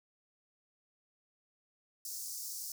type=high-pass noise; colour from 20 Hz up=pink; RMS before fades=-42 dBFS; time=2.05-2.72 s; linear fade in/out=2 ms; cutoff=5000 Hz; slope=48 dB/octave; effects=none